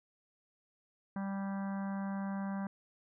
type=harmonic tone with a mistuned harmonic; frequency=196 Hz; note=G3; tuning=in tune; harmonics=1 / 3 / 4 / 5 / 6 / 7 / 8 / 9 / 10; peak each=-35 / -49 / -48 / -49 / -52 / -58 / -52 / -63 / -61 dBFS; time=1.16-2.67 s; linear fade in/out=2 ms; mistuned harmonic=9; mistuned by=-55 cents; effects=none